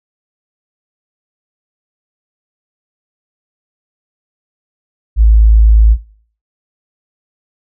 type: tone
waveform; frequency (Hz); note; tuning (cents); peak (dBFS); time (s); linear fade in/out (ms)
sine; 54.3; A1; -22; -3; 5.16-5.97; 50
effects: noise-tail reverb RT60 0.5 s tail -19 dB re dry